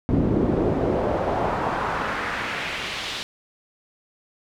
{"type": "noise with band-pass filter sweep", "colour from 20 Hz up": "brown", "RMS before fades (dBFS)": -24, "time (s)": [0.09, 3.23], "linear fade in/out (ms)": 0, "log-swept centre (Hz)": [240, 3900], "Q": 1.5, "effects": []}